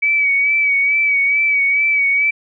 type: tone with vibrato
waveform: sine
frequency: 2276 Hz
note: C#7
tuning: 45 cents sharp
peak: -12 dBFS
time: 0.02-2.31 s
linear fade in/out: 10 ms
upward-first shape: sine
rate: 2.3 Hz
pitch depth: 39 cents each way
effects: none